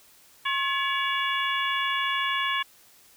harmonic tone with a mistuned harmonic, 567 Hz, C#5, 39 cents sharp, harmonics 2 / 3 / 4 / 5 / 6, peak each -28 / -30 / -31 / -32 / -33 dBFS, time 0.45-2.63 s, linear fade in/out 10 ms, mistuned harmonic 2, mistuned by -86 cents, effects white hiss -56 dBFS RMS until 3.16 s

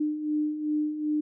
sine beating tone pair, 300 / 302.6 Hz, D4 / D#4, +37 / -48 cents, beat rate 2.6 Hz, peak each -33 / -26 dBFS, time 0-1.21 s, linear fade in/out 10 ms, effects none

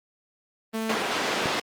sawtooth tone, 222.2 Hz, A3, 17 cents sharp, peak -23 dBFS, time 0.73-0.96 s, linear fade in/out 20 ms
pink band-pass noise, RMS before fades -27 dBFS, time 0.89-1.6 s, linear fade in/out 5 ms, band 340 to 4400 Hz, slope 12 dB/octave
click, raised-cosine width 3 ms, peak -16 dBFS, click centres 1.457 s
effects high-pass 100 Hz 12 dB/octave + Opus 24 kbps

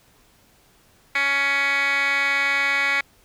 10% pulse tone with band-pass filter, 279.1 Hz, C#4, 12 cents sharp, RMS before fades -21 dBFS, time 1.15-3.01 s, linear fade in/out 5 ms, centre 2300 Hz, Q 6.9, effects pink hiss -57 dBFS RMS until 3.24 s

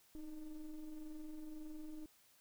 triangle ring-modulated tone, 149.1 Hz, D3, 27 cents sharp, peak -40 dBFS, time 0.15-2.06 s, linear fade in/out 2 ms, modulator 160 Hz, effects white hiss -69 dBFS RMS until 2.4 s

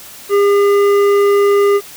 sine tone with hard clipping, 404 Hz, G#4, 48 cents flat, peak -10 dBFS, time 0.29-1.81 s, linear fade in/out 50 ms, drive 10 dB, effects white hiss -35 dBFS RMS until 1.96 s

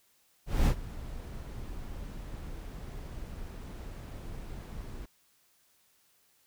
brown noise with ADSR envelope, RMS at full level -22 dBFS, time 0.46-5.06 s, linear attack 210 ms, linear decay 77 ms, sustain -19 dB, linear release 9 ms, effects white hiss -68 dBFS RMS until 6.46 s

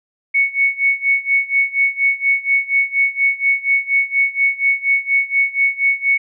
sine tone with tremolo, 2217 Hz, C#7, in tune, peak -10 dBFS, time 0.34-6.18 s, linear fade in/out 10 ms, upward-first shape sine, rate 4.2 Hz, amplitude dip 90%, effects none

